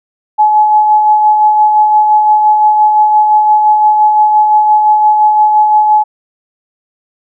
sine tone with tremolo, 851 Hz, G#5, 42 cents sharp, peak -3 dBFS, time 0.38-6.04 s, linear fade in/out 20 ms, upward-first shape sine, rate 5.8 Hz, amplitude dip 35%, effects none

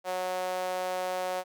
sawtooth tone with high-pass filter, 183.6 Hz, F#3, 13 cents flat, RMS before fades -32 dBFS, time 0.04-1.44 s, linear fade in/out 50 ms, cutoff 620 Hz, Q 4.2, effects none

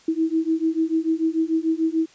sine beating tone pair, 319.6 / 326.4 Hz, D#4 / E4, +47 / -17 cents, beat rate 6.8 Hz, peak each -22 dBFS, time 0.08-2.06 s, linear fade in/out 5 ms, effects white hiss -53 dBFS RMS until 2.14 s + resampled to 16000 Hz

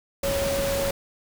sine tone in noise, 554.4 Hz, C#5, in tune, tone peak -24 dBFS, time 0.23-0.91 s, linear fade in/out 5 ms, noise pink, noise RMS -29 dBFS, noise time 0.23-0.91 s, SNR +2 dB, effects none

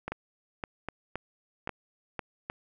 two click trains, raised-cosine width 0.5 ms, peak -19 / -18 dBFS, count 4 / 5, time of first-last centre 0.08-2.499 / 0.12-2.193 s, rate 1.24 / 1.93 Hz, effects none

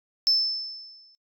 sine tone with exponential decay, 5274 Hz, E8, in tune, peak -15 dBFS, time 0.27-1.15 s, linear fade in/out 0 ms, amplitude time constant 190 ms, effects noise-tail reverb RT60 0.1 s tail -23 dB re dry + tanh soft clip ceiling -13 dBFS

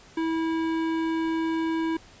sine tone with hard clipping, 325.2 Hz, E4, 23 cents flat, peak -26 dBFS, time 0.17-1.97 s, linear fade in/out 5 ms, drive 15 dB, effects pink hiss -51 dBFS RMS until 2.2 s + resampled to 16000 Hz

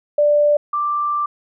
sine tone pair in turn, 589 / 1178 Hz, D5 / D6, +5 / +5 cents, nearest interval octave, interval 1200 cents, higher second, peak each -11 / -17 dBFS, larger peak first, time 0.18-0.57 / 0.73-1.26 s, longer second, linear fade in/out 5 ms, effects none

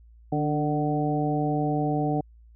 harmonic tone with a mistuned harmonic, 150 Hz, D3, 37 cents sharp, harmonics 1 / 2 / 3 / 4 / 5, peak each -27 / -27 / -32 / -34 / -29 dBFS, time 0.32-2.21 s, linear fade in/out 5 ms, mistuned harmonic 2, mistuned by -32 cents, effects added 57 Hz sine -49 dBFS peak until 2.55 s

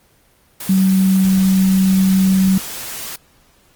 sine tone in noise, 190 Hz, F#3, 46 cents sharp, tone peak -10 dBFS, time 0.69-2.58 s, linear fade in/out 5 ms, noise white, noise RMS -28 dBFS, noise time 0.6-3.16 s, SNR +15 dB, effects pink hiss -54 dBFS RMS until 3.75 s + Opus 24 kbps

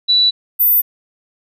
sine tone pair in turn, 3951 / 14120 Hz, B7 / A9, 0 / +5 cents, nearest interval octave + minor seventh, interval 2205 cents, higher second, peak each -9 dBFS, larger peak neither, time 0.08-0.31 / 0.59-0.82 s, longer neither, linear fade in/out 20 ms, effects none

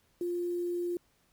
sine tone with quantisation, 350.1 Hz, F4, 4 cents sharp, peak -30 dBFS, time 0.21-0.97 s, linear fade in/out 2 ms, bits 9, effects pink hiss -70 dBFS RMS until 1.32 s

